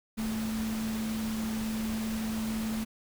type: tone in noise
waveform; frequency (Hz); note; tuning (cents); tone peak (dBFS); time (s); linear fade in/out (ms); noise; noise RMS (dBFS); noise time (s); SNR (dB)
sine; 220.3; A3; +2; -30; 0.17-2.85; 20; pink; -40; 0.17-2.85; +7
effects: none